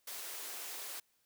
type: high-pass noise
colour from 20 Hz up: white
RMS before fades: -44 dBFS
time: 0.07-1 s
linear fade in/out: 5 ms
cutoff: 340 Hz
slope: 24 dB/octave
effects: white hiss -75 dBFS RMS until 1.25 s